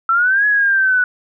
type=exponential two-way sweep; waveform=sine; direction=up then down; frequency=1325 to 1694 to 1473 Hz; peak=-11 dBFS; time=0.09-1.04 s; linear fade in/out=2 ms; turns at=0.46 s; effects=none